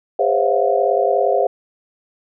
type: tone cluster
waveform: sine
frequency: 406.7 / 508 / 545 / 663 / 714 Hz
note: G#4 / B4 / C#5 / E5 / F5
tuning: -36 / +49 / -29 / +10 / +38 cents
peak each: -20 dBFS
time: 0.19-1.47 s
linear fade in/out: 5 ms
effects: none